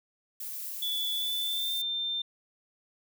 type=noise; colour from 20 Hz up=violet; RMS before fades=-38 dBFS; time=0.4-1.82 s; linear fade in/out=5 ms
type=tone with pitch glide; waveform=sine; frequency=3445 to 3600 Hz; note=A7 to A7; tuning=-37 to +39 cents; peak=-29 dBFS; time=0.82-2.22 s; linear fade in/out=5 ms; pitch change=+76 cents; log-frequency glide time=1.11-1.76 s
effects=none